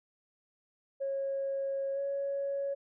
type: tone with pitch glide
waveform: sine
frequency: 547 to 556.6 Hz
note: C#5 to C#5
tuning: -23 to +7 cents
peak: -30 dBFS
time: 1-2.75 s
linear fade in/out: 20 ms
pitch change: +30 cents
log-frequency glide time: 1.94-1.99 s
effects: tanh soft clip ceiling -26 dBFS